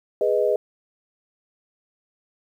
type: chord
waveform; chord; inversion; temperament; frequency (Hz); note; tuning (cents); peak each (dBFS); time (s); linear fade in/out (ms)
sine; G# minor; none; equal; 415.3 / 493.9 / 622.3; G#4 / B4 / D#5; 0 / 0 / 0; -22; 0.21-0.56; 2
effects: 9-bit